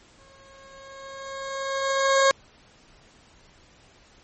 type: tone with exponential growth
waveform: 20% pulse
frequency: 543 Hz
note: C#5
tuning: 36 cents flat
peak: -10 dBFS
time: 0.19-2.31 s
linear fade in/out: 0 ms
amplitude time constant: 460 ms
effects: pink hiss -55 dBFS RMS until 4.23 s + MP3 32 kbps